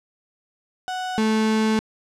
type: tone pair in turn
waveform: 35% pulse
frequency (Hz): 740 / 218.6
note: F#5 / A3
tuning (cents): 0 / -11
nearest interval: octave + major sixth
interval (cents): 2111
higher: first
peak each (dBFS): -24 / -16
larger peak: second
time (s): 0.88-1.18 / 1.18-1.79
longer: second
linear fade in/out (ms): 0
effects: low-pass 7000 Hz 12 dB/octave